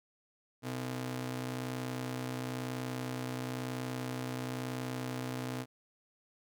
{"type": "ring-modulated tone", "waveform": "sawtooth", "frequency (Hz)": 190.2, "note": "F#3", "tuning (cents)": 48, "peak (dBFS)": -29, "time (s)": [0.62, 5.66], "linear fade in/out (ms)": 50, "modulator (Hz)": 64.6, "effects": []}